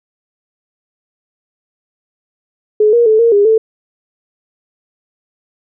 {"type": "tone with pitch steps", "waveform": "sine", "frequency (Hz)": [425.4, 473, 435.8, 464.5, 406.7, 442.5], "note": ["G#4", "A#4", "A4", "A#4", "G#4", "A4"], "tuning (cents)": [42, 25, -17, -6, -36, 10], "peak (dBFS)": -6, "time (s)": [2.8, 3.58], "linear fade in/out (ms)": 5, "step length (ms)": 130, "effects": []}